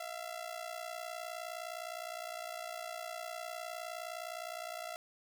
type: ring-modulated tone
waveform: sawtooth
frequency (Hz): 674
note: E5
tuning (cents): +38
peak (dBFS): -34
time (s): 0-4.96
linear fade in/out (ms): 0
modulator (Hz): 29.8
effects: none